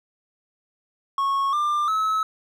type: tone with pitch steps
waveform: triangle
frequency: 1100 / 1192.6 / 1293.1 Hz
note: C#6 / D6 / E6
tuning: -14 / +26 / -34 cents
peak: -18 dBFS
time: 1.18-2.23 s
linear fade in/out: 2 ms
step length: 350 ms
effects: none